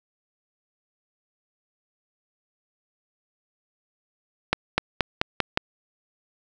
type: accelerating click train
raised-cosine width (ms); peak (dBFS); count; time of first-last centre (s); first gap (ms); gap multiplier
0.3; -3; 6; 4.53-5.574; 250; 0.91
effects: none